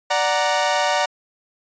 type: chord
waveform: sawtooth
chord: D augmented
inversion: none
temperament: equal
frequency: 587.3 / 740 / 932.3 Hz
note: D5 / F#5 / A#5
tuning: 0 / 0 / 0 cents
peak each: -18 dBFS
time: 0.1-1.06 s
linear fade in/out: 10 ms
effects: resampled to 16000 Hz